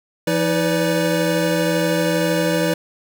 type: tone cluster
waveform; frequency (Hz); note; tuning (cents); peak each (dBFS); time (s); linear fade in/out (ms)
square; 170.2 / 318.8 / 497.9 / 580; F3 / D#4 / B4 / D5; -44 / +42 / +14 / -22; -23; 0.27-2.74; 5
effects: none